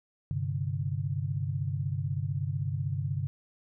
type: chord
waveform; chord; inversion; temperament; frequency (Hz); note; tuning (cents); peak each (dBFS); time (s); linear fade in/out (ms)
sine; G suspended fourth; none; equal; 98 / 130.81 / 146.83; G2 / C3 / D3; 0 / 0 / 0; -33; 0.31-3.27; 0
effects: none